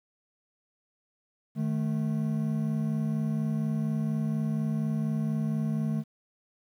triangle tone pair together, 153.9 / 218.1 Hz, D#3 / A3, -19 / -15 cents, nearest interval tritone, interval 604 cents, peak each -27 dBFS, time 1.55-6.04 s, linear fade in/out 50 ms, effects 10-bit

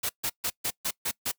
white noise bursts, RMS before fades -29 dBFS, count 7, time 0.03-1.318 s, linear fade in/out 10 ms, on 64 ms, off 140 ms, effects noise-tail reverb RT60 0.1 s tail -23 dB re dry

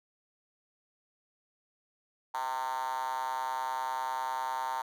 5% pulse tone with high-pass filter, 130 Hz, C3, 11 cents flat, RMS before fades -34 dBFS, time 2.34-4.82 s, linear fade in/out 5 ms, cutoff 890 Hz, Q 7.5, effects none

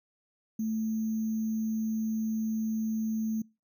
sine tone with sample-and-hold, 220 Hz, A3, in tune, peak -28 dBFS, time 0.59-3.42 s, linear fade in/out 5 ms, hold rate 6300 Hz, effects noise-tail reverb RT60 0.3 s tail -26 dB re dry

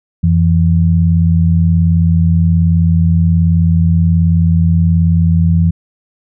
sine tone pair together, 88.16 / 166.9 Hz, F2 / E3, +17 / +22 cents, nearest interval major seventh, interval 1105 cents, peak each -10 dBFS, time 0.23-5.71 s, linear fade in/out 10 ms, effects none

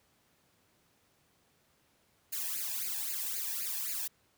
blue noise with flanger, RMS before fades -36 dBFS, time 2.32-4.08 s, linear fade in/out 10 ms, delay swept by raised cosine 0.43 to 1.2 ms, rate 3.8 Hz, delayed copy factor +1, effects pink hiss -70 dBFS RMS until 4.37 s + high-pass 80 Hz 12 dB/octave

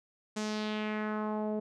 sawtooth tone with low-pass filter sweep, 213.5 Hz, G#3, 48 cents sharp, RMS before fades -34 dBFS, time 0.36-1.6 s, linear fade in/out 10 ms, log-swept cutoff 7300 to 540 Hz, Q 2.1, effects none

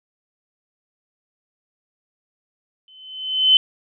sine tone with exponential growth, 3050 Hz, G7, 48 cents flat, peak -7 dBFS, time 2.88-3.57 s, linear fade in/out 1 ms, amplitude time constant 150 ms, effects none

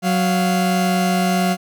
40% pulse tone pair together, 185.01 / 698.5 Hz, F#3 / F5, 0 / 0 cents, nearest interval octave + major seventh, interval 2300 cents, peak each -16 / -20 dBFS, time 0.02-1.57 s, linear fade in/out 50 ms, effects none

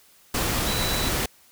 sine tone in noise, 3951 Hz, B7, in tune, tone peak -30 dBFS, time 0.67-1.09 s, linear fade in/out 5 ms, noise pink, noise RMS -25 dBFS, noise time 0.34-1.26 s, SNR -8 dB, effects white hiss -56 dBFS RMS until 1.51 s

